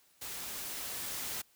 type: noise with level ramp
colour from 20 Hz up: white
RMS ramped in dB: -42 to -38 dBFS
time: 0.21-1.42 s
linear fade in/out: 10 ms
effects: white hiss -67 dBFS RMS until 1.55 s